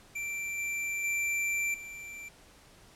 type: tone with level steps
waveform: square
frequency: 2349 Hz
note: D7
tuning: in tune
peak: -34 / -32 / -29 / -42 dBFS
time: 0.15-2.29 s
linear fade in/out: 10 ms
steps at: 0.58 / 1.04 / 1.74 s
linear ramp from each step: 2 ms
effects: pink hiss -57 dBFS RMS until 2.95 s + low-pass 11000 Hz 12 dB/octave